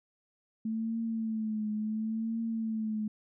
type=tone with vibrato; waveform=sine; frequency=220.1 Hz; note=A3; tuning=1 cent sharp; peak=-30 dBFS; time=0.65-3.08 s; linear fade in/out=5 ms; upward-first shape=triangle; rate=0.71 Hz; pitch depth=66 cents each way; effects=none